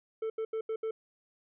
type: tone bursts at uneven times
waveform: triangle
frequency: 443.2 Hz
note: A4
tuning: 13 cents sharp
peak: -29 dBFS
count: 5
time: 0.22-0.3 / 0.38-0.45 / 0.53-0.61 / 0.69-0.76 / 0.83-0.91 s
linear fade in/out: 5 ms
effects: resampled to 8000 Hz